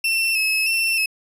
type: tone with vibrato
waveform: 35% pulse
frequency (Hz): 2637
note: E7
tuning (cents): 0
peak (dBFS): -16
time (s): 0.04-1.06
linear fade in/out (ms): 5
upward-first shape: square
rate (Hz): 1.6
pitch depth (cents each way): 36
effects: resampled to 32000 Hz